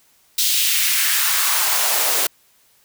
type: noise with high-pass filter sweep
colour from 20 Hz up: white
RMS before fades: -18 dBFS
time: 0.38-2.27 s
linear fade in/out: 5 ms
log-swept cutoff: 3800 to 420 Hz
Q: 1.6
effects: white hiss -57 dBFS RMS until 2.84 s